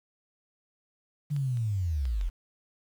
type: linear sweep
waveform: sine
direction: down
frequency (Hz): 150 to 37.49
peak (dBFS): -26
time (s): 1.3-2.3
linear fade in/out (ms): 20
type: clicks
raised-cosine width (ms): 0.2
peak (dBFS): -30 / -34 / -29 / -29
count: 4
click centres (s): 1.364 / 1.572 / 2.054 / 2.212
effects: 9-bit